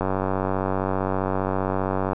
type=click train; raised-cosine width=1 ms; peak=-10 dBFS; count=203; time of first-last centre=0.01-2.132 s; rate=95.2 Hz; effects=none